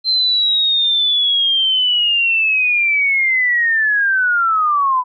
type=linear sweep; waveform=sine; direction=down; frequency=4132 to 987.8 Hz; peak=-12 dBFS; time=0.04-5.04 s; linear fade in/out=50 ms; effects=none